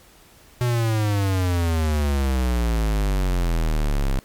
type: exponential sweep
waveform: square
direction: down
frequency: 124.3 to 32.7 Hz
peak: -19 dBFS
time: 0.61-4.19 s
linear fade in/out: 0 ms
effects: pink hiss -51 dBFS RMS until 4.24 s + MP3 96 kbps